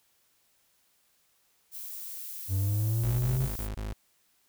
violet noise, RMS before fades -40 dBFS, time 1.71-3.69 s, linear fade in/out 50 ms
triangle linear sweep, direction up, 92.5 to 134.6 Hz, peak -23 dBFS, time 2.48-3.49 s, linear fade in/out 50 ms
35% pulse tone bursts, 52.5 Hz, G#1, 19 cents sharp, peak -31 dBFS, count 5, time 3.03-3.93 s, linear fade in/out 5 ms, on 160 ms, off 25 ms
effects white hiss -69 dBFS RMS until 4.48 s

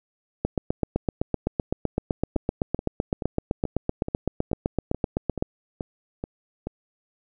two click trains, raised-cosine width 2 ms, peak -16 / -9 dBFS, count 11 / 40, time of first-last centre 2.36-6.67 / 0.45-5.424 s, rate 2.32 / 7.84 Hz, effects none

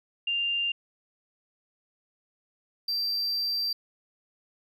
sine / triangle tone pair in turn, 2794 / 4699 Hz, F7 / D8, 0 / 0 cents, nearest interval major sixth, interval 900 cents, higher second, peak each -25 dBFS, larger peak neither, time 0.27-0.72 / 2.88-3.73 s, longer second, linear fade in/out 5 ms, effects none

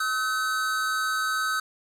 square tone pair together, 1281 / 1523.4 Hz, E6 / G6, -50 / -50 cents, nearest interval minor third, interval 300 cents, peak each -28 dBFS, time 0-1.6 s, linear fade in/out 5 ms, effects low-pass 12000 Hz 12 dB/octave + 8-bit

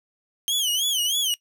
sawtooth tone with vibrato, 3136 Hz, G7, in tune, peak -18 dBFS, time 0.48-1.34 s, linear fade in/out 0 ms, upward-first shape sine, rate 3.2 Hz, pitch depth 150 cents each way, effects noise-tail reverb RT60 0.1 s tail -20 dB re dry

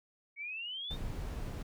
sine exponential sweep, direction up, 2217 to 3729 Hz, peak -38 dBFS, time 0.36-0.97 s, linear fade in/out 50 ms
brown noise, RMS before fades -39 dBFS, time 0.9-1.63 s, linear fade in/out 10 ms
effects none

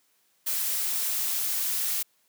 blue noise, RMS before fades -28 dBFS, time 0.46-2.03 s, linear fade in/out 10 ms, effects white hiss -68 dBFS RMS until 2.28 s + high-pass 150 Hz 12 dB/octave

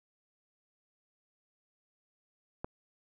click, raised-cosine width 1 ms, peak -22 dBFS, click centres 2.645 s, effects none

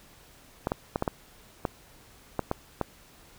clicks, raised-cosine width 1 ms, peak -12 dBFS, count 9, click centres 0.671 / 0.719 / 0.959 / 1.024 / 1.078 / 1.652 / 2.393 / 2.514 / 2.813 s, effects pink hiss -55 dBFS RMS until 3.38 s

